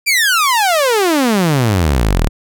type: exponential sweep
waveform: sawtooth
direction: down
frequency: 2421 to 34.65 Hz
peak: -7 dBFS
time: 0.06-2.29 s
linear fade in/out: 20 ms
effects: none